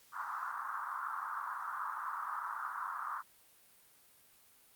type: band-pass noise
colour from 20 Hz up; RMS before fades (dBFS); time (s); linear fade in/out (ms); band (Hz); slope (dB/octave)
pink; -40; 0.12-3.23; 50; 1000 to 1400; 48
effects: white hiss -64 dBFS RMS until 4.75 s + Opus 48 kbps